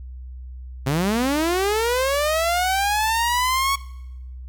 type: linear sweep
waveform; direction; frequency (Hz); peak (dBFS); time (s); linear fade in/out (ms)
sawtooth; up; 127.1 to 1116; -15; 0.86-3.76; 10
effects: noise-tail reverb RT60 0.9 s tail -21 dB re dry + added 63 Hz sine -33 dBFS peak until 4.48 s